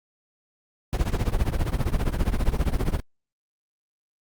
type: noise with tremolo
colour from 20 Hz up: brown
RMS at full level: -19 dBFS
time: 0.93-3 s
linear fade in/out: 0 ms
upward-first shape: triangle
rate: 15 Hz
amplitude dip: 95%
effects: Opus 48 kbps